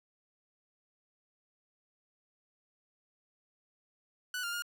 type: tone with pitch steps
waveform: sawtooth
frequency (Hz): 1485 / 1399 / 1421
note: F#6 / F6 / F6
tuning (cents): +6 / +3 / +30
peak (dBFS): -31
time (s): 4.34-4.622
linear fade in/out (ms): 2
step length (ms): 94
effects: none